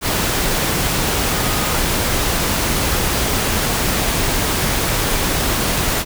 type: tone in noise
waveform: sine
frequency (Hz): 1244.5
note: D#6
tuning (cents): 0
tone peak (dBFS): -29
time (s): 1.28-1.78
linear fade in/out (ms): 50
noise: pink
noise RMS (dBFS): -18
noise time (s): 0.01-6.05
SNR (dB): -14
effects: none